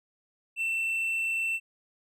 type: tone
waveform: triangle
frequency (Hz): 2683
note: E7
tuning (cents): +30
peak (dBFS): -25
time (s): 0.56-1.6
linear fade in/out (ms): 50
effects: none